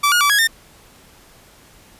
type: tone with pitch steps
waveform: sawtooth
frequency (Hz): 1158 / 1436 / 1154 / 1661 / 1813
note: D6 / F6 / D6 / G#6 / A#6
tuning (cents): -25 / +48 / -31 / 0 / -49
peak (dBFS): -9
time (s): 0.03-0.475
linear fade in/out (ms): 10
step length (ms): 89
effects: pink hiss -48 dBFS RMS until 1.99 s + resampled to 32000 Hz